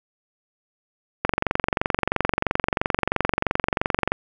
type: click train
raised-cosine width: 0.5 ms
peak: -4 dBFS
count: 67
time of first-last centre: 1.25-4.12 s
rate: 23 Hz
effects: none